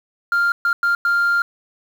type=tone bursts at uneven times; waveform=sine; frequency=1396.9 Hz; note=F6; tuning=in tune; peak=-12 dBFS; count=4; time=0.32-0.52 / 0.65-0.73 / 0.83-0.95 / 1.05-1.42 s; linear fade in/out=2 ms; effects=tanh soft clip ceiling -13 dBFS + 7-bit